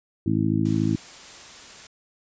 harmonic tone, 53.7 Hz, A1, 41 cents flat, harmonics 2 / 3 / 4 / 5 / 6, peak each -26 / -26 / -26 / -26 / -26 dBFS, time 0.26-0.96 s, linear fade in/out 5 ms
white noise, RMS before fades -43 dBFS, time 0.65-1.87 s, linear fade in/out 5 ms
effects resampled to 16000 Hz

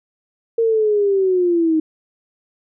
sine linear sweep, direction down, 461.7 to 311.1 Hz, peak -13 dBFS, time 0.58-1.8 s, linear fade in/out 5 ms, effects none

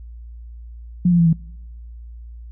sine tone with pitch steps, 177.8 / 172.94 / 168.21 / 163.61 Hz, F3 / F3 / E3 / E3, +31 / -17 / +35 / -13 cents, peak -11 dBFS, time 1.05-1.33 s, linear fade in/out 5 ms, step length 70 ms, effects noise-tail reverb RT60 0.9 s tail -24 dB re dry + added 58 Hz sine -34 dBFS peak until 2.51 s

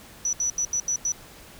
sine tone bursts at uneven times, 5920 Hz, F#8, in tune, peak -22 dBFS, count 6, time 0.25-0.33 / 0.4-0.5 / 0.58-0.65 / 0.73-0.8 / 0.88-0.96 / 1.05-1.12 s, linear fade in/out 2 ms, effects pink hiss -47 dBFS RMS until 1.59 s

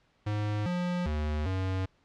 square tone with pitch steps, 105 / 177.6 / 75.6 / 94.2 Hz, G#2 / F3 / D#2 / F#2, +19 / +29 / -49 / +32 cents, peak -29 dBFS, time 0.26-1.86 s, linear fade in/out 10 ms, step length 400 ms, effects pink hiss -68 dBFS RMS until 2.04 s + low-pass 4000 Hz 12 dB/octave

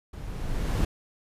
brown noise with level ramp, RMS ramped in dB -39 to -22 dBFS, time 0.13-0.85 s, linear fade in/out 5 ms, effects resampled to 32000 Hz

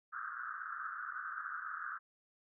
pink band-pass noise, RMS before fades -43 dBFS, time 0.12-1.99 s, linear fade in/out 20 ms, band 1200 to 1600 Hz, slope 96 dB/octave, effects none

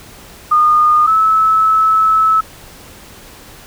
sine tone pair in turn, 1223 / 1301.3 Hz, D#6 / E6, -30 / -23 cents, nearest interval minor second, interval 107 cents, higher second, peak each -7 / -8 dBFS, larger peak first, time 0.51-1.07 / 1.07-2.41 s, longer second, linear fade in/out 10 ms, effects pink hiss -38 dBFS RMS until 3.66 s

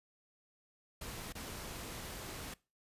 pink noise with dropouts, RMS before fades -45 dBFS, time 1.01-2.54 s, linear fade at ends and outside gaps 5 ms, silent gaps 1.325-1.351 s, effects noise-tail reverb RT60 0.3 s tail -22 dB re dry + resampled to 32000 Hz

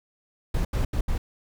brown noise bursts at uneven times, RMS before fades -24 dBFS, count 4, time 0.54-0.65 / 0.73-0.85 / 0.93-1.01 / 1.08-1.18 s, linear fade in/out 5 ms, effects none

